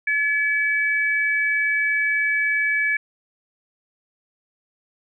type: tone pair together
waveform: sine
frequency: 1712.1 / 2289 Hz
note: A6 / D7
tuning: -48 / -45 cents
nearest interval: perfect fourth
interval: 503 cents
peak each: -21 dBFS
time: 0.07-2.97 s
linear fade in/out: 5 ms
effects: none